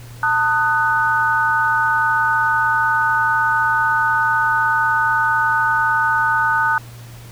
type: chord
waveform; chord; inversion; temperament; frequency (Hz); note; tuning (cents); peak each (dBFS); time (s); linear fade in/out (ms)
sine; D# diminished; second; just; 896 / 1244.5 / 1493.4; A5 / D#6 / F#6; +31 / 0 / +16; -19 / -20 / -17; 0.23-6.78; 2
effects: added 118 Hz sine -35 dBFS peak until 7.31 s + pink hiss -43 dBFS RMS until 7.31 s